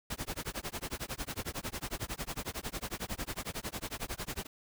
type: noise with tremolo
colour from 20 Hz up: pink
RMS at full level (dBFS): -36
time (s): 0.1-4.47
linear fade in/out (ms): 5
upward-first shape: sine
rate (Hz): 11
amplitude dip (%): 100
effects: none